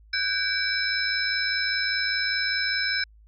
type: tone cluster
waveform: sine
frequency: 1516 / 1621 / 2297 / 3998 / 5240 Hz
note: F#6 / G#6 / D7 / B7 / E8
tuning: +42 / -42 / -39 / +20 / -11 cents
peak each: -29 / -30 / -30 / -33 / -28 dBFS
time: 0.13-3.04 s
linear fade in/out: 5 ms
effects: added 53 Hz sine -50 dBFS peak until 3.27 s